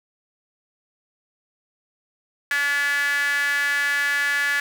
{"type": "tone with high-pass filter", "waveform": "sawtooth", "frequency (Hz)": 286, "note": "D4", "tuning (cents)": -46, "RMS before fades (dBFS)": -22, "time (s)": [2.51, 4.6], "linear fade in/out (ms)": 2, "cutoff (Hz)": 1700, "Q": 7.4, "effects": []}